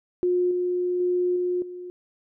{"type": "tone with level steps", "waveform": "sine", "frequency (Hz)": 358.4, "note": "F4", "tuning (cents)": 45, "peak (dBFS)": [-19, -22, -20, -22, -34], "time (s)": [0.23, 1.9], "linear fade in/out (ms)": 0, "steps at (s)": [0.51, 1, 1.36, 1.62], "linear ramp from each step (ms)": 2, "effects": []}